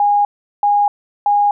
sine tone bursts, 820 Hz, G#5, 22 cents flat, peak -10 dBFS, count 3, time 0-1.51 s, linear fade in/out 2 ms, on 250 ms, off 380 ms, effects none

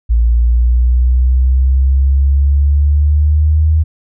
sine exponential sweep, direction up, 57 to 79 Hz, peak -7 dBFS, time 0.09-3.84 s, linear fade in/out 20 ms, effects none

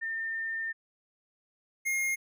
sine / square tone pair in turn, 1807 / 2137 Hz, A6 / C7, +46 / +36 cents, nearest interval minor third, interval 290 cents, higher second, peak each -31 / -28 dBFS, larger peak second, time 0.01-0.73 / 1.85-2.16 s, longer first, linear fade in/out 20 ms, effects none

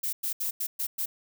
violet noise bursts at uneven times, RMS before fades -30 dBFS, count 6, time 0.03-0.13 / 0.23-0.33 / 0.4-0.51 / 0.6-0.67 / 0.79-0.87 / 0.98-1.06 s, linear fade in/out 10 ms, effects none

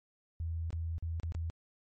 sine tone with dropouts, 82.41 Hz, E2, in tune, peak -33 dBFS, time 0.4-1.5 s, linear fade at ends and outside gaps 0 ms, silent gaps 0.705-0.729 / 0.982-1.025 / 1.199-1.233 / 1.321-1.349 s, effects MP3 32 kbps

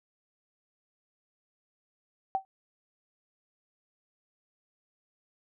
sine tone with exponential decay, 770 Hz, G5, 31 cents flat, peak -21 dBFS, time 2.35-2.45 s, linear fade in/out 0 ms, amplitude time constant 20 ms, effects none

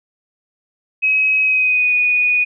sine tone with pitch glide, 2548 to 2471 Hz, D#7 to D#7, +41 to -13 cents, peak -12 dBFS, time 1.02-2.45 s, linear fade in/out 20 ms, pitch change -54 cents, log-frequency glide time 1.41-1.93 s, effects none

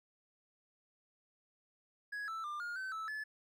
triangle tone with pitch steps, 1669 / 1322 / 1195 / 1422 / 1532 / 1311 / 1726 Hz, G#6 / E6 / D6 / F6 / G6 / E6 / A6, +8 / +5 / +30 / +31 / -40 / -10 / -34 cents, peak -37 dBFS, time 2.12-3.24 s, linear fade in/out 10 ms, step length 160 ms, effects none

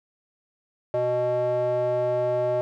square tone with band-pass filter, 123.6 Hz, B2, 2 cents sharp, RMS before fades -24 dBFS, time 0.94-2.61 s, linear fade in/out 0 ms, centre 570 Hz, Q 6.1, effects none

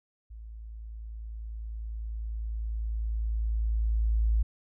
sine tone with level ramp, 55 Hz, A1, in tune, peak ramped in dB -41 to -21 dBFS, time 0.3-4.43 s, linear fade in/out 10 ms, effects none

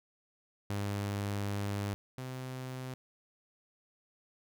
sawtooth tone pair in turn, 101.2 / 128.98 Hz, G#2 / C3, -44 / -24 cents, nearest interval major third, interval 420 cents, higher second, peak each -29 / -35 dBFS, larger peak first, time 0.7-1.94 / 2.18-2.94 s, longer first, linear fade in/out 0 ms, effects none

